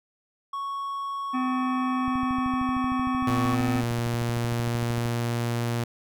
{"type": "tone with pitch glide", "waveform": "triangle", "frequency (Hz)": [1108.7, 1116.4], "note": ["C#6", "C#6"], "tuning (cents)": [0, 12], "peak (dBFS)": -27, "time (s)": [0.53, 3.55], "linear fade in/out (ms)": 5, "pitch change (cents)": 12, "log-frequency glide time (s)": [3.18, 3.26]}
{"type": "harmonic tone", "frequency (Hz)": 255.8, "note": "C4", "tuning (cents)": -39, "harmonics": [1, 3, 5, 7, 9, 10], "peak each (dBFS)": [-25, -35, -39, -42, -44, -45], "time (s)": [1.33, 3.82], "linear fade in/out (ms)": 20}
{"type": "click train", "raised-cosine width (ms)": 5, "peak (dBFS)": -25, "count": 40, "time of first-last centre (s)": [2.08, 5.057], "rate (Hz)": 13.1}
{"type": "tone", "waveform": "sawtooth", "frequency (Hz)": 118.3, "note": "A#2", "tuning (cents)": 26, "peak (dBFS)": -21, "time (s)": [3.27, 5.84], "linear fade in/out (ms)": 5}
{"effects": []}